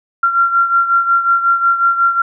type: beating tone pair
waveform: sine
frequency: 1373 / 1378.5 Hz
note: F6 / F6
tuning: -30 / -23 cents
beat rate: 5.5 Hz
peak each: -11 / -17 dBFS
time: 0.23-2.22 s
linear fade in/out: 5 ms
effects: none